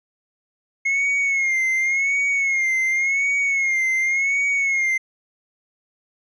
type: tone with vibrato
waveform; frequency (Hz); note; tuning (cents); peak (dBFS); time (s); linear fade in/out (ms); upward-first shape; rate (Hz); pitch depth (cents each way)
triangle; 2160; C#7; -45; -16; 0.85-4.98; 10; sine; 0.9; 69
effects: resampled to 22050 Hz